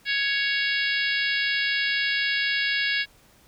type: harmonic tone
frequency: 556 Hz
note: C#5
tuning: 5 cents sharp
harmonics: 3 / 4 / 5 / 6 / 7 / 8 / 9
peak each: -26 / -28 / -30 / -32 / -33 / -34 / -35 dBFS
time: 0.05-3.06 s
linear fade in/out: 50 ms
effects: pink hiss -57 dBFS RMS until 3.47 s